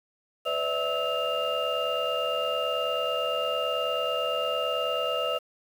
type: tone cluster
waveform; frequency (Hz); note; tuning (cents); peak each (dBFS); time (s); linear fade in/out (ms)
sine; 503 / 582 / 651 / 1296 / 2801; B4 / D5 / E5 / E6 / F7; +32 / -16 / -22 / -30 / +4; -31; 0.45-5.39; 20
effects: tanh soft clip ceiling -18 dBFS + 8-bit